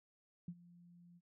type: tone with ADSR envelope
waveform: sine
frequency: 173.9 Hz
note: F3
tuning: 7 cents flat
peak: -40 dBFS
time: 0.48-1.21 s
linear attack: 3 ms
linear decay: 55 ms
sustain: -19 dB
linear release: 43 ms
effects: none